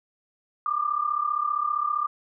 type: tone pair together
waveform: sine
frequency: 1176 / 1211.2 Hz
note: D6 / D#6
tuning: +2 / -47 cents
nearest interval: minor second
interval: 51 cents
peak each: -26 dBFS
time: 0.66-2.07 s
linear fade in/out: 2 ms
effects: none